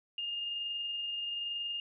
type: tone with amplitude modulation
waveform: sine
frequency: 2826 Hz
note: F7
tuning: 20 cents sharp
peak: -33 dBFS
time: 0.18-1.8 s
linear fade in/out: 2 ms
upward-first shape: sine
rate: 21.1 Hz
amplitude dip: 25%
effects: none